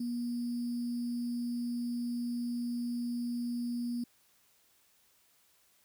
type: tone with sample-and-hold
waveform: sine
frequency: 239.9 Hz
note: A#3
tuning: 50 cents sharp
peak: -32 dBFS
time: 0-4.04 s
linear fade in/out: 5 ms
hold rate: 4900 Hz
effects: white hiss -68 dBFS RMS until 5.84 s